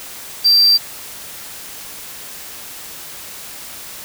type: tone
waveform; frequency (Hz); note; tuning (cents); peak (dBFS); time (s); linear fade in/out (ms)
triangle; 4699; D8; 0; -7; 0.44-0.78; 20
effects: white hiss -33 dBFS RMS until 4.04 s